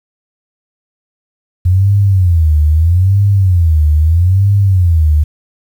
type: tone with vibrato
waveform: sine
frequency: 87.31 Hz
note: F2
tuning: in tune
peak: -6 dBFS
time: 1.65-5.24 s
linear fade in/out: 10 ms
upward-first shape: sine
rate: 0.78 Hz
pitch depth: 250 cents each way
effects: 7-bit